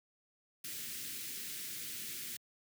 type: band-stop noise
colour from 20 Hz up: white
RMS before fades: -43 dBFS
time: 0.64-2.37 s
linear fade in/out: 5 ms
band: 390 to 1700 Hz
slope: 24 dB/octave
effects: high-pass 100 Hz 12 dB/octave